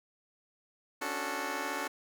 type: chord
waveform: 10% pulse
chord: D major seventh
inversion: third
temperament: just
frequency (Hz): 275.3 / 293.7 / 367.1 / 440.5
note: C#4 / D4 / F#4 / A4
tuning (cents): -12 / 0 / -14 / +2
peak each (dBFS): -32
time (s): 1.01-1.88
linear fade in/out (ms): 10
effects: none